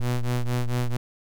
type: ring-modulated tone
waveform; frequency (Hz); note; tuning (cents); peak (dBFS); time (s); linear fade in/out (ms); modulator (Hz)
square; 61.74; B1; 0; -20; 0-0.97; 5; 59.5
effects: none